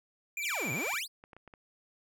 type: tone with vibrato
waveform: square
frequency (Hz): 2349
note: D7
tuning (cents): 0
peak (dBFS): -34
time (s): 0.37-0.99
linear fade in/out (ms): 2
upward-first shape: sine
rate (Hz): 18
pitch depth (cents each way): 47
type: exponential two-way sweep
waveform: sawtooth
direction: down then up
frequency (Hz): 5170 to 113.1 to 5170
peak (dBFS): -31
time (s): 0.41-1.08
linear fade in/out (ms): 50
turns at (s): 0.72
type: clicks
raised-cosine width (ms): 0.5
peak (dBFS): -36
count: 9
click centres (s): 0.65 / 0.732 / 0.868 / 0.937 / 1.239 / 1.332 / 1.366 / 1.477 / 1.538
effects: none